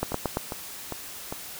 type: two click trains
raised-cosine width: 1 ms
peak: -17 / -11 dBFS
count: 4 / 4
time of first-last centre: 0.12-1.325 / 0.03-0.371 s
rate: 2.49 / 8.8 Hz
effects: white hiss -40 dBFS RMS until 1.59 s

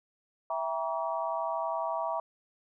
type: chord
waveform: sine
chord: E diminished seventh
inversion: none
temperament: just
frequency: 659.3 / 791.1 / 949.3 / 1139.2 Hz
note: E5 / G5 / Bb5 / Db6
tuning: 0 / +16 / +31 / +47 cents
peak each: -33 / -38 / -34 / -37 dBFS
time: 0.5-2.2 s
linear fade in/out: 2 ms
effects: none

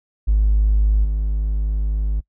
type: tone with level steps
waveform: triangle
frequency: 51.91 Hz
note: G#1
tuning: in tune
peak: -9 / -15 dBFS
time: 0.27-2.21 s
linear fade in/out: 20 ms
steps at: 1.04 s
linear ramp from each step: 10 ms
effects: noise-tail reverb RT60 0.1 s tail -24 dB re dry + tanh soft clip ceiling -9 dBFS

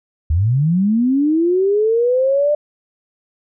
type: linear sweep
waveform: sine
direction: up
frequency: 71.7 to 600 Hz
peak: -12 dBFS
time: 0.3-2.55 s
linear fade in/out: 5 ms
effects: none

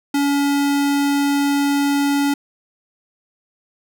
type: tone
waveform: square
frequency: 283.2 Hz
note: C#4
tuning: 37 cents sharp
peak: -16 dBFS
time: 0.14-2.34 s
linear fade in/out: 5 ms
effects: none

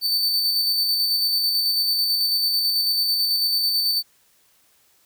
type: tone with tremolo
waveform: 45% pulse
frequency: 4547 Hz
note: C#8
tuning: 43 cents sharp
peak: -17 dBFS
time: 0.01-4.03 s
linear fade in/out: 50 ms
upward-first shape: square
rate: 9.1 Hz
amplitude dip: 25%
effects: white hiss -60 dBFS RMS until 5.05 s

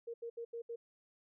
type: tone bursts at uneven times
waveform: sine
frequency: 466.2 Hz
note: A#4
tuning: in tune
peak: -40 dBFS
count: 5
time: 0.07-0.14 / 0.22-0.3 / 0.37-0.45 / 0.53-0.62 / 0.69-0.76 s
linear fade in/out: 10 ms
effects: none

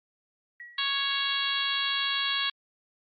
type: tone with exponential decay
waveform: sine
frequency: 1920 Hz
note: B6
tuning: 49 cents flat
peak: -38 dBFS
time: 0.6-1.06 s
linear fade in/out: 1 ms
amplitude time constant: 100 ms
type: harmonic tone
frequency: 554.4 Hz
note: C#5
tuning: in tune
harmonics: 2 / 3 / 4 / 5 / 6 / 7 / 8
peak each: -35 / -33 / -37 / -35 / -30 / -33 / -38 dBFS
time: 0.78-2.5 s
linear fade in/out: 5 ms
effects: Opus 24 kbps

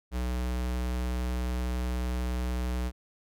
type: tone with vibrato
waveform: square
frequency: 61.74 Hz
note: B1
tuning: in tune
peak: -29 dBFS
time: 0.11-2.92 s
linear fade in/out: 50 ms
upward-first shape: triangle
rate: 11 Hz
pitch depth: 8 cents each way
effects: none

